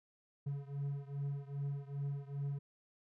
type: beating tone pair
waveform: triangle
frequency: 140 / 142.5 Hz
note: C#3 / C#3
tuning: +18 / +48 cents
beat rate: 2.5 Hz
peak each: -38 / -40 dBFS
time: 0.46-2.59 s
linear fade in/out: 10 ms
effects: none

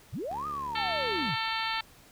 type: linear two-way sweep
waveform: sine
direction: up then down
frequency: 56 to 1257 to 98.5 Hz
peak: -32 dBFS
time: 0.12-1.36 s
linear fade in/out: 20 ms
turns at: 0.47 s
type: tone with pitch glide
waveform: 10% pulse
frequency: 71.5 to 76.19 Hz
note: D2 to D#2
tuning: -46 to -36 cents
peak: -36 dBFS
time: 0.3-1.31 s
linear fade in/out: 10 ms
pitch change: +110 cents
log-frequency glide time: 0.66-1 s
type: harmonic tone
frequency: 446.6 Hz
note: A4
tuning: 26 cents sharp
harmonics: 2 / 3 / 4 / 5 / 6 / 7 / 8 / 9 / 10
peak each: -34 / -36 / -37 / -38 / -39 / -39 / -40 / -41 / -41 dBFS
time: 0.75-1.81 s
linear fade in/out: 5 ms
effects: pink hiss -56 dBFS RMS until 2.11 s

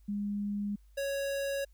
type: tone pair in turn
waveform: sine / square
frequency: 204.2 / 554.7 Hz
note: G#3 / C#5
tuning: -29 / +1 cents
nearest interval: octave + perfect fourth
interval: 1730 cents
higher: second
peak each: -31 / -32 dBFS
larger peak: first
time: 0.08-0.76 / 0.97-1.65 s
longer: neither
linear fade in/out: 10 ms
effects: added 50 Hz sine -56 dBFS peak until 1.73 s + white hiss -75 dBFS RMS until 1.73 s

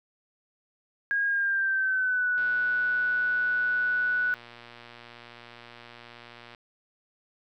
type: tone with pitch glide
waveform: sine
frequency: 1632 to 1479.4 Hz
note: G#6 to F#6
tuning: -31 to -1 cents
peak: -23 dBFS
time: 1.11-4.34 s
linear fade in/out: 0 ms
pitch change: -170 cents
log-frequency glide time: 1.26-2.29 s
type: click train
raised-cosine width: 0.3 ms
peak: -30 dBFS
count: 497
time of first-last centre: 2.38-6.548 s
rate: 119 Hz
effects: none

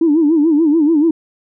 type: tone with vibrato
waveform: sine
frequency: 311.1 Hz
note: D#4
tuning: in tune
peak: -8 dBFS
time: 0.01-1.11 s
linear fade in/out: 5 ms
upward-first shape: sine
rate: 6.9 Hz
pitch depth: 140 cents each way
effects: tanh soft clip ceiling -4 dBFS

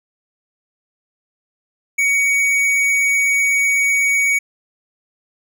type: tone with tanh clipping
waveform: sine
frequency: 2246 Hz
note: C#7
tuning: 22 cents sharp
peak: -15 dBFS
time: 1.98-4.39 s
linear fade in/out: 10 ms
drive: 13 dB
effects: none

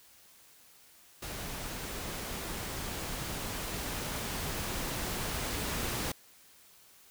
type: noise with level ramp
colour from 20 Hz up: pink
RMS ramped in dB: -40 to -34 dBFS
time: 1.22-6.12 s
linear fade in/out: 5 ms
effects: white hiss -59 dBFS RMS until 7.1 s

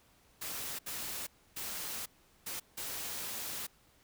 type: noise bursts at uneven times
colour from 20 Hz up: white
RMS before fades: -40 dBFS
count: 5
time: 0.41-0.79 / 0.86-1.27 / 1.56-2.06 / 2.46-2.6 / 2.77-3.67 s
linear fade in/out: 10 ms
effects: pink hiss -66 dBFS RMS until 4.03 s

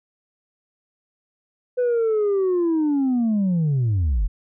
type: linear sweep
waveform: sine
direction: down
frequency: 502 to 38.89 Hz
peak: -15 dBFS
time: 1.77-4.28 s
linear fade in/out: 20 ms
effects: tanh soft clip ceiling -16 dBFS

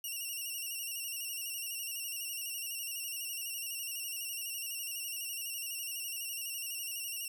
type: tone with vibrato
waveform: 5% pulse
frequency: 2796 Hz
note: F7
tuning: 1 cent sharp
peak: -29 dBFS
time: 0.04-7.28 s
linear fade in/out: 2 ms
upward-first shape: square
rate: 12 Hz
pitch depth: 48 cents each way
effects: none

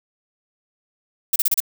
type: noise bursts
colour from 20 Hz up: violet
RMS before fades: -17 dBFS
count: 5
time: 1.33-1.603 s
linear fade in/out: 5 ms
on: 29 ms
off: 32 ms
effects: none

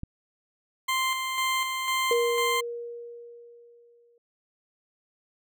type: click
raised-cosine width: 5 ms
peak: -22 dBFS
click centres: 0.034 s
type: tone with tremolo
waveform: 20% pulse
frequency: 1046.5 Hz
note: C6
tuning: in tune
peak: -19 dBFS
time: 0.88-2.61 s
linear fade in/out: 10 ms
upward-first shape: square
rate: 2 Hz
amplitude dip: 40%
type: tone with exponential decay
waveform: sine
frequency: 473.2 Hz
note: A#4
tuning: 26 cents sharp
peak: -20 dBFS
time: 2.11-4.18 s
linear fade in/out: 2 ms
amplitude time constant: 450 ms
effects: none

